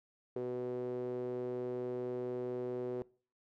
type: tone with band-pass filter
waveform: sawtooth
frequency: 124.3 Hz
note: B2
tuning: 12 cents sharp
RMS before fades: -38 dBFS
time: 0.36-3.02 s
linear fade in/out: 0 ms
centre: 420 Hz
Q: 8.8
effects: noise-tail reverb RT60 0.4 s tail -22 dB re dry